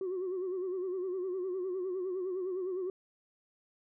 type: tone with vibrato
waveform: sine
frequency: 370 Hz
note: F#4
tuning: in tune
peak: -31 dBFS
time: 0.01-2.9 s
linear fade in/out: 2 ms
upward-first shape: sine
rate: 9.8 Hz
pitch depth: 73 cents each way
effects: tanh soft clip ceiling -30 dBFS